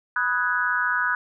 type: chord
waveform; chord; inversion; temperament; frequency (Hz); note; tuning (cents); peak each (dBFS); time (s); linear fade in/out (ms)
sine; G# minor seventh; first; equal with one note detuned; 987.8 / 1254.6 / 1480 / 1661.2; B5 / D#6 / F#6 / G#6; 0 / +14 / 0 / 0; -29 / -28 / -23 / -27; 0.16-1.15; 2
effects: none